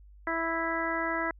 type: harmonic tone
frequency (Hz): 329.6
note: E4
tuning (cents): 0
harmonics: 1 / 2 / 3 / 4 / 5 / 6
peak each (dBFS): -35 / -35 / -35 / -35 / -35 / -35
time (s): 0.27-1.31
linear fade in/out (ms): 2
effects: added 50 Hz sine -50 dBFS peak until 1.39 s